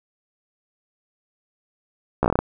slowing click train, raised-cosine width 1 ms, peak -4 dBFS, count 8, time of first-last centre 2.23-2.39 s, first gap 14 ms, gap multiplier 1.16, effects none

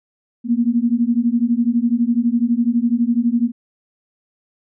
sine beating tone pair, 230.6 / 242.6 Hz, A#3 / B3, -19 / -31 cents, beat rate 12 Hz, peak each -17 dBFS, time 0.44-3.52 s, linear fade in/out 50 ms, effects none

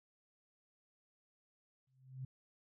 sine tone with exponential growth, 130.81 Hz, C3, in tune, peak -39 dBFS, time 1.87-2.25 s, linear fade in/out 5 ms, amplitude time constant 82 ms, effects none

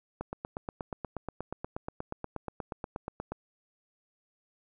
click train, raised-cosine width 1 ms, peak -21 dBFS, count 27, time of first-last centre 0.21-3.32 s, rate 8.36 Hz, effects none

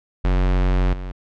square tone with level steps, 45.89 Hz, F#1, 14 cents flat, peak -16 / -28 dBFS, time 0.24-1.12 s, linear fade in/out 10 ms, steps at 0.93 s, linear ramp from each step 5 ms, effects low-pass 3000 Hz 12 dB/octave

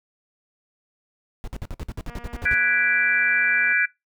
brown noise bursts, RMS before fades -30 dBFS, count 13, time 1.44-2.543 s, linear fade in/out 0 ms, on 35 ms, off 54 ms
click train, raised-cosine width 0.5 ms, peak -29 dBFS, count 393, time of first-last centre 2.08-3.727 s, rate 238 Hz
sine chord, G# half-diminished seventh, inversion third, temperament equal, 1480 / 1661.2 / 1975.5 / 2349 Hz, F#6 / G#6 / B6 / D7, 0 / 0 / 0 / 0 cents, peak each -23 / -21 / -27 / -23 dBFS, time 2.45-3.86 s, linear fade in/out 10 ms
effects noise-tail reverb RT60 0.2 s tail -22 dB re dry

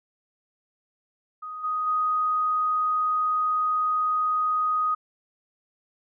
sine tone with level steps, 1248 Hz, D#6, 5 cents sharp, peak -33 / -24 / -21 dBFS, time 1.42-4.95 s, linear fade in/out 10 ms, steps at 1.63 / 1.86 s, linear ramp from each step 20 ms, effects none

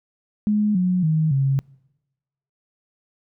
sine tone with pitch steps, 210 / 181.76 / 157.32 / 136.17 Hz, G#3 / F#3 / D#3 / C#3, +19 / -31 / +19 / -31 cents, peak -16 dBFS, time 0.47-1.59 s, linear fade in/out 0 ms, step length 280 ms, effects noise-tail reverb RT60 1.0 s tail -26 dB re dry

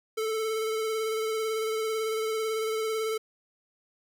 square tone with vibrato, 440 Hz, A4, in tune, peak -28 dBFS, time 0.17-3.18 s, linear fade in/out 10 ms, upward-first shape sine, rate 18 Hz, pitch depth 23 cents each way, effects none

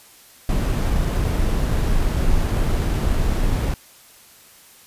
brown noise with sample-and-hold, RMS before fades -19 dBFS, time 0.49-3.74 s, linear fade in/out 2 ms, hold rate 11025 Hz, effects white hiss -48 dBFS RMS until 4.86 s + resampled to 32000 Hz

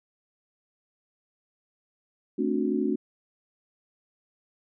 sine chord, D dominant seventh, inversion second, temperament just, 220.2 / 264.3 / 293.7 / 367.1 Hz, A3 / C4 / D4 / F#4, +2 / +18 / 0 / -14 cents, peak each -29 dBFS, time 2.38-2.96 s, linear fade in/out 10 ms, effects none

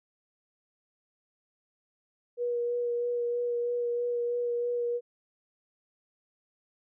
sine tone with vibrato, 480.3 Hz, B4, 48 cents flat, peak -27 dBFS, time 2.37-5.01 s, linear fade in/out 50 ms, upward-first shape sine, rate 3.1 Hz, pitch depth 14 cents each way, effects none

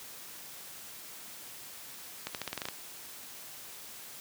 accelerating click train, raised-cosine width 0.2 ms, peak -17 dBFS, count 9, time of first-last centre 2.27-2.686 s, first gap 78 ms, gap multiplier 0.88, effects white hiss -47 dBFS RMS until 4.2 s + high-pass 80 Hz 12 dB/octave

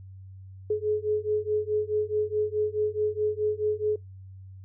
sine beating tone pair, 422.2 / 426.9 Hz, G#4 / G#4, +29 / +48 cents, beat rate 4.7 Hz, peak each -27 dBFS, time 0.7-3.96 s, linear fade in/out 5 ms, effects noise-tail reverb RT60 0.2 s tail -26 dB re dry + added 95 Hz sine -42 dBFS peak until 4.64 s

